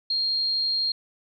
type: tone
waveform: sine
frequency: 4224 Hz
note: C8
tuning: 16 cents sharp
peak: -22 dBFS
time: 0.1-0.92 s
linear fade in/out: 5 ms
effects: none